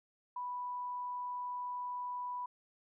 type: tone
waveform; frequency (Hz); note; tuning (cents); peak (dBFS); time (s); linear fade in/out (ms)
sine; 987; B5; -1; -37; 0.36-2.46; 5
effects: none